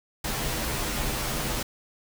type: noise with comb filter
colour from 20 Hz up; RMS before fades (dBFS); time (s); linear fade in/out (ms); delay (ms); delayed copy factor
pink; -29; 0.24-1.63; 5; 11; -0.9
effects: none